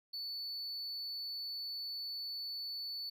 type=tone; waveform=triangle; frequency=4470 Hz; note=C#8; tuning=14 cents sharp; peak=-38 dBFS; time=0.13-3.1 s; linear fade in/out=10 ms; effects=none